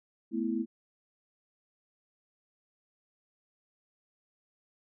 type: chord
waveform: sine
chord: A suspended second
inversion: none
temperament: equal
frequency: 220 / 246.9 / 329.6 Hz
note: A3 / B3 / E4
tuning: 0 / 0 / 0 cents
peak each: -33 dBFS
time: 0.31-0.66 s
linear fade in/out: 50 ms
effects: none